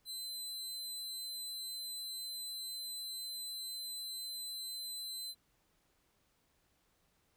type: tone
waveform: sawtooth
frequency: 4051 Hz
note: B7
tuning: 43 cents sharp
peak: -38 dBFS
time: 0.05-5.35 s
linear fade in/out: 50 ms
effects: pink hiss -75 dBFS RMS until 7.36 s